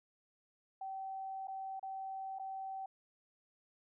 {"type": "tone with dropouts", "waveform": "sine", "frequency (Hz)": 770, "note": "G5", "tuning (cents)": -31, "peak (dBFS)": -40, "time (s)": [0.81, 2.86], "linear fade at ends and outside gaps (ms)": 5, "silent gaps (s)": [[1.473, 1.481], [1.796, 1.828], [2.387, 2.395]], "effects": []}